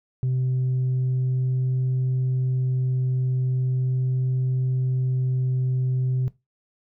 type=tone with tanh clipping; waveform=sine; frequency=128.6 Hz; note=C3; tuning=30 cents flat; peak=-21 dBFS; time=0.23-6.28 s; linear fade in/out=0 ms; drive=1 dB; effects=noise-tail reverb RT60 0.2 s tail -17 dB re dry